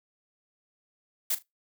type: noise with echo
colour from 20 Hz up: blue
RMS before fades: -27 dBFS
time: 1.3-1.35 s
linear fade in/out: 5 ms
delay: 38 ms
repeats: 2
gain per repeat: -15 dB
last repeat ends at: 1.426 s
effects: noise-tail reverb RT60 0.2 s tail -24 dB re dry